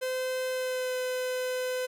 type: tone with pitch glide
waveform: 45% pulse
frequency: 514 to 507.2 Hz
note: C5 to B4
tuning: -31 to +46 cents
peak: -29 dBFS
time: 0.01-1.87 s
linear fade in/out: 20 ms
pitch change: -23 cents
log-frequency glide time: 0.5-0.96 s
effects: none